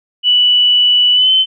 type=tone with pitch glide; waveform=sine; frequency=2960 to 3064 Hz; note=F#7 to G7; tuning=0 to -40 cents; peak=-7 dBFS; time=0.23-1.46 s; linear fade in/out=50 ms; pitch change=+60 cents; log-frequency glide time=1.13-1.31 s; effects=none